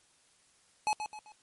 square tone with echo, 851 Hz, G#5, 42 cents sharp, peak -27 dBFS, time 0.87-0.93 s, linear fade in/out 0 ms, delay 130 ms, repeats 3, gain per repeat -8 dB, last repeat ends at 1.32 s, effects white hiss -66 dBFS RMS until 1.42 s + MP3 48 kbps

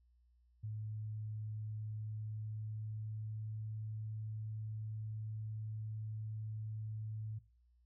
sine tone with pitch glide, 107.7 to 108.64 Hz, A2 to A2, -37 to -22 cents, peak -40 dBFS, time 0.63-7.39 s, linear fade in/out 10 ms, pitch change +15 cents, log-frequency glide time 1.83-3.65 s, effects noise-tail reverb RT60 0.3 s tail -17 dB re dry + added 60 Hz sine -67 dBFS peak until 7.85 s

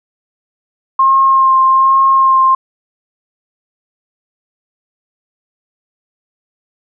sine tone with vibrato, 1065 Hz, C6, 30 cents sharp, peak -6 dBFS, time 0.99-2.55 s, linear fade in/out 5 ms, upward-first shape sine, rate 1.2 Hz, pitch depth 16 cents each way, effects none

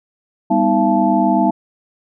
sine tone cluster, 198.6 / 246.9 / 316.9 / 683 / 870 Hz, G3 / B3 / D#4 / F5 / A5, +23 / 0 / +32 / -39 / -20 cents, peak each -18 dBFS, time 0.5-1.51 s, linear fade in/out 10 ms, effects none

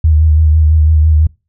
sine tone with vibrato, 77.78 Hz, D#2, in tune, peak -5 dBFS, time 0.04-1.27 s, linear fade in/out 5 ms, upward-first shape sine, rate 6 Hz, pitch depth 39 cents each way, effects noise-tail reverb RT60 0.3 s tail -25 dB re dry

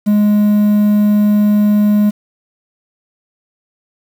triangle tone with quantisation, 208.3 Hz, G#3, 5 cents sharp, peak -6 dBFS, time 0.06-2.11 s, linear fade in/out 20 ms, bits 6, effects none

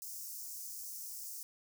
white high-pass noise, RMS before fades -45 dBFS, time 0.02-1.43 s, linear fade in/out 0 ms, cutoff 5200 Hz, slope 48 dB/octave, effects none

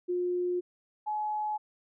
sine tone pair in turn, 356.9 / 848.9 Hz, F4 / G#5, +38 / +38 cents, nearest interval octave + minor third, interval 1500 cents, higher second, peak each -27 / -29 dBFS, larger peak first, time 0.08-0.61 / 1.06-1.58 s, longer first, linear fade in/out 20 ms, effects none

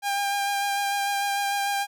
sawtooth tone with vibrato, 802 Hz, G5, 39 cents sharp, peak -20 dBFS, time 0.02-1.87 s, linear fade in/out 50 ms, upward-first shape sine, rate 6.7 Hz, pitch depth 16 cents each way, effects none

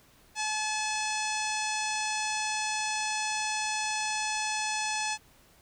harmonic tone with a mistuned harmonic, 859 Hz, A5, 42 cents flat, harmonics 1 / 2 / 3 / 4 / 5 / 6 / 7 / 8 / 9 / 10, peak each -33 / -38 / -35 / -41 / -41 / -40 / -38 / -42 / -45 / -42 dBFS, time 0.35-5.18 s, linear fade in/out 50 ms, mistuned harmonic 9, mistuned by +24 cents, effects pink hiss -60 dBFS RMS until 5.61 s

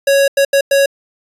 square tone bursts at uneven times, 554.4 Hz, C#5, in tune, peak -9 dBFS, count 4, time 0.07-0.28 / 0.37-0.45 / 0.53-0.61 / 0.71-0.86 s, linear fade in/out 5 ms, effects resampled to 32000 Hz

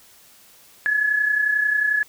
sine tone pair together, 1674.8 / 1706 Hz, G#6 / G#6, +14 / +46 cents, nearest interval unison, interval 32 cents, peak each -25 / -18 dBFS, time 0.86-2.03 s, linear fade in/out 0 ms, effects white hiss -51 dBFS RMS until 2.08 s

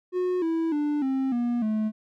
triangle tone with pitch steps, 363.4 / 327.5 / 295.2 / 266 / 239.8 / 216.1 Hz, F#4 / E4 / D4 / C4 / A#3 / A3, -31 / -11 / +9 / +29 / +49 / -31 cents, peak -21 dBFS, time 0.12-1.92 s, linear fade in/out 50 ms, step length 300 ms, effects none

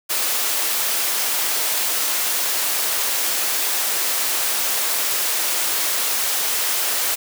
white high-pass noise, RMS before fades -21 dBFS, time 0.09-7.16 s, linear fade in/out 20 ms, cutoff 400 Hz, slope 12 dB/octave, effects none

